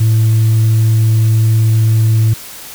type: tone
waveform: sine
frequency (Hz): 110.8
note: A2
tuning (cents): +13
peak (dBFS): -5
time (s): 0-2.34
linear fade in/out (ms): 10
effects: tanh soft clip ceiling -6 dBFS + white hiss -31 dBFS RMS until 2.74 s